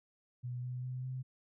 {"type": "tone with pitch steps", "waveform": "sine", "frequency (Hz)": [123.47, 125.34, 127.23, 129.16], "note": ["B2", "B2", "C3", "C3"], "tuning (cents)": [0, 26, -48, -22], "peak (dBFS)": -37, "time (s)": [0.43, 1.23], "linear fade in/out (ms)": 20, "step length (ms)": 200, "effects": []}